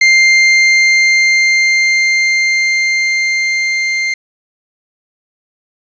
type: tone with level ramp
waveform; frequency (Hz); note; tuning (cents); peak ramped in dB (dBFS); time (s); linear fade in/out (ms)
40% pulse; 2100; C7; +6; -4 to -12; 0.01-4.14; 5
effects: resampled to 16000 Hz + 7-bit